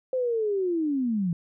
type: linear sweep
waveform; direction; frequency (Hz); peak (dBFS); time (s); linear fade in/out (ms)
sine; down; 523.3 to 162.7; -23; 0.13-1.33; 2
effects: none